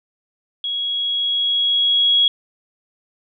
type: tone with level ramp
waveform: sine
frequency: 3322 Hz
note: G#7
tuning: in tune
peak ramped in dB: -21 to -11 dBFS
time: 0.64-2.28 s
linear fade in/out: 2 ms
effects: none